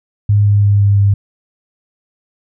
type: tone with pitch steps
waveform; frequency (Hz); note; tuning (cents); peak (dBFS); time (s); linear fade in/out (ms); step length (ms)
sine; 103 / 102.29 / 101.58 / 100.88 / 100.18; G#2 / G#2 / G#2 / G#2 / G2; -14 / -26 / -38 / -50 / +38; -7; 0.29-1.14; 5; 170
effects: none